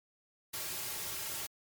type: noise with comb filter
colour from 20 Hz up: white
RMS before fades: -39 dBFS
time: 0.53-1.47 s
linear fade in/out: 10 ms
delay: 4 ms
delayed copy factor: -0.6
effects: MP3 96 kbps